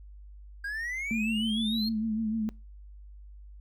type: exponential sweep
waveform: triangle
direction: up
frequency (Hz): 1600 to 4295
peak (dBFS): -30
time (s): 0.64-1.89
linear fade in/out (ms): 5
type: tone with vibrato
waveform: sine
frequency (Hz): 220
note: A3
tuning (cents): 0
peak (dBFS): -27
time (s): 1.11-2.49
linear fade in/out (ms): 0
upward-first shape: triangle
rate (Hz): 6.6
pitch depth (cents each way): 67
effects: noise-tail reverb RT60 0.3 s tail -24 dB re dry + added 50 Hz sine -45 dBFS peak until 3.6 s